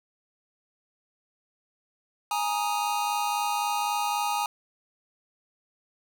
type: chord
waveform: square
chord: Ab suspended second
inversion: none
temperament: just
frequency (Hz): 830.6 / 934.4 / 1245.9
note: Ab5 / Bb5 / Eb6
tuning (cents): 0 / +4 / +2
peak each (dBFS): -29 / -31 / -33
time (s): 2.31-4.46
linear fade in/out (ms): 2
effects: none